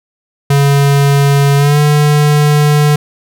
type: tone with pitch glide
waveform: square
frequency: 140.8 to 148.23 Hz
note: C#3 to D3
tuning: +27 to +16 cents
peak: -7 dBFS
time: 0.5-2.96 s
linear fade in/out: 5 ms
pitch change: +89 cents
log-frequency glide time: 1.57-1.79 s
effects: none